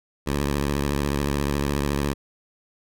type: tone with vibrato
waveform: 10% pulse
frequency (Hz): 71.1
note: C#2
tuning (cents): +45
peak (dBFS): -14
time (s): 0.26-2.14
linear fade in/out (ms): 20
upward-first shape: sine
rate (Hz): 14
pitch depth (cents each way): 71
effects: none